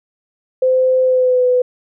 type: tone with pitch glide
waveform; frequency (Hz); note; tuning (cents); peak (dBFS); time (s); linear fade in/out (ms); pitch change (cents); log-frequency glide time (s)
sine; 515 to 499.5; C5 to B4; -28 to +20; -10; 0.62-1.62; 5; -52; 1.03-1.46
effects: none